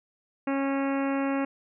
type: harmonic tone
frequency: 274.3 Hz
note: C#4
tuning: 18 cents flat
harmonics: 1 / 2 / 3 / 4 / 5 / 6 / 7 / 8 / 9 / 10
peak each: -26 / -32 / -36 / -38 / -40 / -42 / -43 / -44 / -45 / -46 dBFS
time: 0.47-1.45 s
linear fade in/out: 5 ms
effects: none